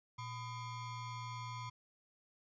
square ring-modulated tone, 562 Hz, C#5, 24 cents sharp, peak -40 dBFS, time 0.18-1.7 s, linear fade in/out 10 ms, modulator 444 Hz, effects resampled to 16000 Hz

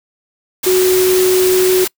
sine tone in noise, 370 Hz, F#4, in tune, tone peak -9 dBFS, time 0.66-1.85 s, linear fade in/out 10 ms, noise white, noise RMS -19 dBFS, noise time 0.63-1.88 s, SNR +7 dB, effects noise-tail reverb RT60 0.1 s tail -25 dB re dry

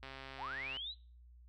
click train, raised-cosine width 0.3 ms, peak -32 dBFS, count 100, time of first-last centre 0.03-0.769 s, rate 134 Hz
sine linear sweep, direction up, 587.3 to 4099 Hz, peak -40 dBFS, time 0.37-0.95 s, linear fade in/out 50 ms
effects noise-tail reverb RT60 0.4 s tail -22 dB re dry + added 60 Hz sine -56 dBFS peak until 1.48 s

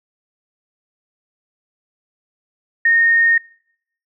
sine tone, 1844 Hz, A#6, 19 cents flat, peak -10 dBFS, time 2.85-3.38 s, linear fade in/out 5 ms, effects noise-tail reverb RT60 0.7 s tail -26 dB re dry

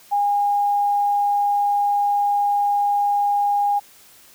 sine tone, 815 Hz, G#5, 33 cents flat, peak -16 dBFS, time 0.11-3.8 s, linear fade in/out 20 ms, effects white hiss -49 dBFS RMS until 4.34 s

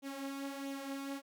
sawtooth tone with flanger, 275.3 Hz, C#4, 12 cents flat, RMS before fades -42 dBFS, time 0.02-1.22 s, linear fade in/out 50 ms, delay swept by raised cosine 0.3 to 4.5 ms, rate 1.5 Hz, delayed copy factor +0.55, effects none

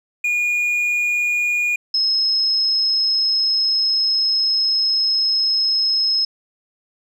triangle / sine tone pair in turn, 2439 / 5168 Hz, D#7 / E8, -35 / -35 cents, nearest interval octave + minor second, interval 1300 cents, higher second, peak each -15 dBFS, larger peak neither, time 0.24-1.76 / 1.94-6.25 s, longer second, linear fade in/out 5 ms, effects none

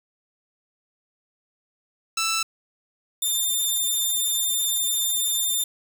10% pulse tone pair in turn, 1325 / 3597 Hz, E6 / A7, +9 / +37 cents, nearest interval octave + perfect fourth, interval 1728 cents, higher second, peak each -14 dBFS, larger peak neither, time 2.17-2.43 / 3.22-5.64 s, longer second, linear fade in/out 5 ms, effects 7-bit

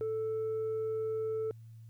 sine tone with tanh clipping, 440 Hz, A4, in tune, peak -32 dBFS, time 0.01-1.51 s, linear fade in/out 0 ms, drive 1 dB, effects added 113 Hz sine -48 dBFS peak until 1.89 s + white hiss -75 dBFS RMS until 1.89 s

